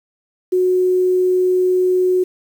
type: tone with quantisation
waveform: sine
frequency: 366.9 Hz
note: F#4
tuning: 15 cents flat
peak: -12 dBFS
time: 0.52-2.24 s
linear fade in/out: 10 ms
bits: 7
effects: none